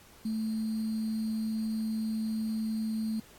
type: tone with sample-and-hold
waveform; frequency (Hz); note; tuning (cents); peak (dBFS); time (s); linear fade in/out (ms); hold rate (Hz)
sine; 220; A3; 0; -29; 0.25-3.2; 5; 4410
effects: pink hiss -56 dBFS RMS until 3.38 s + AAC 64 kbps